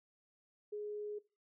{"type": "tone", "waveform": "sine", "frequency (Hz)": 417.8, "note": "G#4", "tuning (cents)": 10, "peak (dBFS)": -39, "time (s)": [0.72, 1.19], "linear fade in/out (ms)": 10, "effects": ["noise-tail reverb RT60 0.3 s tail -20 dB re dry"]}